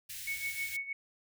white band-stop noise, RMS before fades -43 dBFS, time 0.09-0.77 s, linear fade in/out 10 ms, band 150 to 1700 Hz, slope 48 dB/octave
sine tone with tremolo, 2217 Hz, C#7, in tune, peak -32 dBFS, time 0.27-0.93 s, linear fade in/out 5 ms, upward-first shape sine, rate 6.4 Hz, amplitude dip 75%
effects none

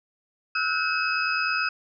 sine tone cluster, 1301 / 1459 / 1548 / 2572 / 4994 Hz, E6 / F#6 / G6 / E7 / D#8, -23 / -25 / -22 / -43 / +6 cents, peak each -29 / -28 / -33 / -27 / -32 dBFS, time 0.55-1.69 s, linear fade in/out 5 ms, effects none

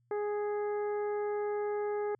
harmonic tone, 415.3 Hz, G#4, in tune, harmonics 1 / 2 / 3 / 4 / 5, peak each -31 / -40 / -47 / -50 / -54 dBFS, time 0.11-2.15 s, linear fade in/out 2 ms, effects added 120 Hz sine -69 dBFS peak until 2.19 s

